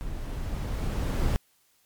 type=noise with level ramp; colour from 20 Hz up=brown; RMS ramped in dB=-36 to -23 dBFS; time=0.01-1.36 s; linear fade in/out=0 ms; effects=white hiss -66 dBFS RMS until 1.85 s + MP3 96 kbps